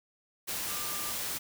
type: tone in noise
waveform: sine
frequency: 1194 Hz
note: D6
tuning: 28 cents sharp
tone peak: -43 dBFS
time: 0.68-1.13 s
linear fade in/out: 20 ms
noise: white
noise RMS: -35 dBFS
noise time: 0.47-1.39 s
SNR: -11 dB
effects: none